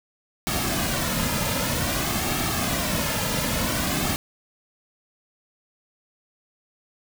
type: noise with flanger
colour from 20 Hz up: pink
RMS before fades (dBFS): -25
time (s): 0.47-4.16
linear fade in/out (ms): 0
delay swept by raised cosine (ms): 2 to 2.69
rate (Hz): 0.53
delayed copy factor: -0.6
effects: none